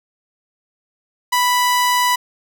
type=tone; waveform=sawtooth; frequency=987.8 Hz; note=B5; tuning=in tune; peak=-10 dBFS; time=1.32-2.16 s; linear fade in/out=10 ms; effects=none